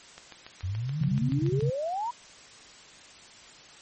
click train, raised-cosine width 0.2 ms, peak -25 dBFS, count 11, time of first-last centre 0.18-1.607 s, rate 7.01 Hz
sine exponential sweep, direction up, 86.7 to 986 Hz, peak -28 dBFS, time 0.63-2.11 s, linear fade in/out 10 ms
sine tone bursts, 137.4 Hz, C#3, 15 cents flat, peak -23 dBFS, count 7, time 1.01-1.7 s, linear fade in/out 5 ms, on 78 ms, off 24 ms
effects white hiss -50 dBFS RMS until 3.81 s + MP3 32 kbps

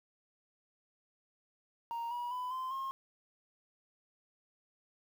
sine tone with pitch steps, 932.3 / 965.2 / 999.2 / 1034.5 / 1070.9 Hz, A#5 / B5 / B5 / C6 / C6, 0 / -40 / +20 / -20 / +40 cents, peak -33 dBFS, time 1.91-2.91 s, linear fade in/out 0 ms, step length 200 ms, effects tanh soft clip ceiling -35 dBFS + 10-bit

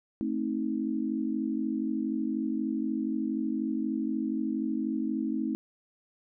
sine chord, A diminished, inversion none, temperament just, 220 / 264 / 316.8 Hz, A3 / C4 / Eb4, 0 / +16 / +31 cents, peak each -32 dBFS, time 0.21-5.55 s, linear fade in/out 0 ms, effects none

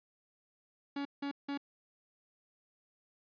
45% pulse tone bursts, 281.9 Hz, C#4, 29 cents sharp, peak -35 dBFS, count 3, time 0.96-1.576 s, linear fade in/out 5 ms, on 92 ms, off 170 ms, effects resampled to 11025 Hz

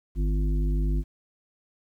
harmonic tone with a mistuned harmonic, 51 Hz, G#1, 31 cents flat, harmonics 1 / 3 / 5 / 7, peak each -22 / -32 / -36 / -39 dBFS, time 0.15-1.04 s, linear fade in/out 50 ms, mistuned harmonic 7, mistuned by -72 cents, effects 10-bit

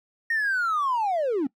triangle linear sweep, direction down, 1864.7 to 252.5 Hz, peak -19 dBFS, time 0.3-1.47 s, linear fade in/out 5 ms, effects noise-tail reverb RT60 0.1 s tail -22 dB re dry + tanh soft clip ceiling -18 dBFS

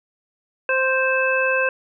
harmonic tone, 523.3 Hz, C5, in tune, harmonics 1 / 2 / 3 / 5, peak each -21 / -27 / -21 / -23 dBFS, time 0.69-1.69 s, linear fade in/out 2 ms, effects none

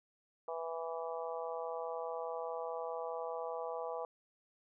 harmonic tone, 164.81 Hz, E3, in tune, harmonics 3 / 4 / 5 / 6 / 7, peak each -41 / -43 / -45 / -47 / -48 dBFS, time 0.48-4.05 s, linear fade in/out 2 ms, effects none

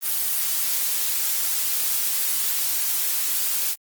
blue noise, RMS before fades -23 dBFS, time 0.01-3.76 s, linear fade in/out 50 ms, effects Opus 24 kbps

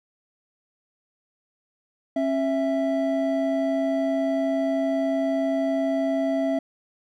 triangle tone pair together, 271.3 / 659.3 Hz, C#4 / E5, -37 / 0 cents, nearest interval octave + minor third, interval 1537 cents, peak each -22 dBFS, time 2.16-6.59 s, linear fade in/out 5 ms, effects none

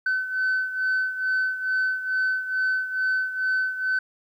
sine beating tone pair, 1519 / 1521.3 Hz, F#6 / F#6, +45 / +48 cents, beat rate 2.3 Hz, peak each -22 / -27 dBFS, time 0.06-3.99 s, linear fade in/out 5 ms, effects tanh soft clip ceiling -18 dBFS + 10-bit

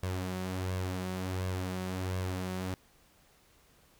sawtooth tone with flanger, 92.5 Hz, F#2, in tune, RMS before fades -35 dBFS, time 0.03-2.74 s, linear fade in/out 0 ms, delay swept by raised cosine 1.8 to 5.4 ms, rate 1.4 Hz, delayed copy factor +0.5, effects pink hiss -64 dBFS RMS until 3.99 s

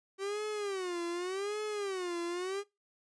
45% pulse tone with vibrato, 382 Hz, G4, 45 cents flat, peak -34 dBFS, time 0.18-2.64 s, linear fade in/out 50 ms, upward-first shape sine, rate 0.86 Hz, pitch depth 190 cents each way, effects noise-tail reverb RT60 0.2 s tail -21 dB re dry + resampled to 22050 Hz

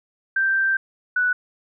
sine tone pair in turn, 1568 / 1480.9 Hz, G6 / F#6, 0 / +1 cents, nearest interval minor second, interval 99 cents, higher first, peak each -17 dBFS, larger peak neither, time 0.36-0.77 / 1.16-1.33 s, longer first, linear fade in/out 5 ms, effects none

